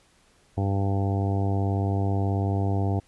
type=harmonic tone; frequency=98.4 Hz; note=G2; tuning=7 cents sharp; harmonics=1 / 2 / 3 / 4 / 5 / 6 / 7 / 8 / 9; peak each=-23 / -32 / -32 / -35 / -38 / -46 / -35 / -38 / -43 dBFS; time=0.57-3 s; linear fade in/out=10 ms; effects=pink hiss -61 dBFS RMS until 3.07 s + resampled to 24000 Hz